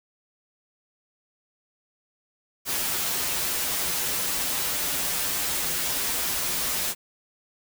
white noise with comb filter, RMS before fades -27 dBFS, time 2.65-6.95 s, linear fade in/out 50 ms, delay 9.3 ms, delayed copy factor -0.65, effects none

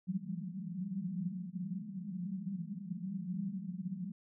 white band-pass noise, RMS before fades -40 dBFS, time 0.07-4.12 s, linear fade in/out 10 ms, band 170 to 200 Hz, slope 96 dB/octave, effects none

